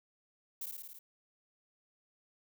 violet noise with echo, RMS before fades -40 dBFS, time 0.61-0.66 s, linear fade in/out 5 ms, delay 55 ms, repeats 6, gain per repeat -2 dB, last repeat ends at 0.99 s, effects none

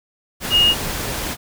sine tone in noise, 2857 Hz, F7, 39 cents sharp, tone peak -11 dBFS, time 0.5-0.75 s, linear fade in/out 50 ms, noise pink, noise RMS -25 dBFS, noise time 0.4-1.37 s, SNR +11 dB, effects none

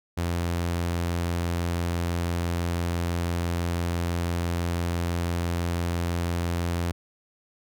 sawtooth tone, 86 Hz, F2, 26 cents flat, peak -21 dBFS, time 0.17-6.92 s, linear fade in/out 10 ms, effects none

